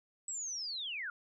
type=linear sweep; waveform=sine; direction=down; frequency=7902 to 1350 Hz; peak=-37 dBFS; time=0.28-1.1 s; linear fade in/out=2 ms; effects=none